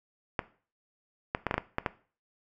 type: clicks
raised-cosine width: 0.5 ms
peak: -12 dBFS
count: 8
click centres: 0.392 / 1.349 / 1.467 / 1.511 / 1.542 / 1.58 / 1.784 / 1.862 s
effects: noise-tail reverb RT60 0.4 s tail -17 dB re dry